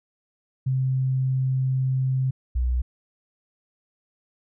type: tone pair in turn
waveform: sine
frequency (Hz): 131 / 61.82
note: C3 / B1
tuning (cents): +2 / +2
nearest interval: octave + minor second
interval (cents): 1300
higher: first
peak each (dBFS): -20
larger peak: neither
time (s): 0.66-2.31 / 2.55-2.82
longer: first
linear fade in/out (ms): 10
effects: none